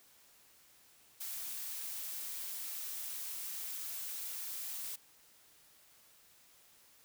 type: noise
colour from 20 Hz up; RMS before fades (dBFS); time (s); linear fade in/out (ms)
blue; -42; 1.2-4.96; 10
effects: white hiss -64 dBFS RMS until 7.04 s